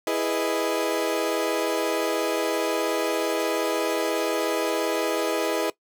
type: chord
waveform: 35% pulse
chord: E major seventh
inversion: none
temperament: equal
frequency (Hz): 329.6 / 415.3 / 493.9 / 622.3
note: E4 / G#4 / B4 / D#5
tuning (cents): 0 / 0 / 0 / 0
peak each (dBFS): -27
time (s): 0.07-5.7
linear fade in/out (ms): 2
effects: noise-tail reverb RT60 0.1 s tail -19 dB re dry